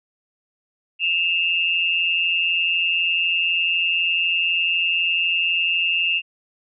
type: tone pair together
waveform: sine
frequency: 2622 / 2794 Hz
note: E7 / F7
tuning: -10 / 0 cents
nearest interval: minor second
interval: 110 cents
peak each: -21 / -20 dBFS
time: 0.99-6.22 s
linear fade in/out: 50 ms
effects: none